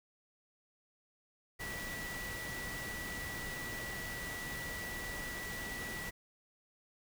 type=tone in noise; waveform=sine; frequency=1951 Hz; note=B6; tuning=22 cents flat; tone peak=-42 dBFS; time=1.59-6.11 s; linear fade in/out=20 ms; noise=pink; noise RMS=-44 dBFS; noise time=1.59-6.11 s; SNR=-1 dB; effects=none